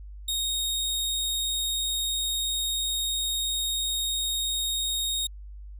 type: tone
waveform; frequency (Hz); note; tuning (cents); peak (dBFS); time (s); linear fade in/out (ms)
sawtooth; 3729; A#7; 0; -23; 0.28-5.27; 5
effects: added 50 Hz sine -39 dBFS peak until 5.79 s